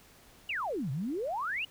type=exponential two-way sweep; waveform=sine; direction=down then up; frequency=2975 to 123.47 to 2975 Hz; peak=-31 dBFS; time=0.49-1.65 s; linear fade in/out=5 ms; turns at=0.91 s; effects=pink hiss -58 dBFS RMS until 1.7 s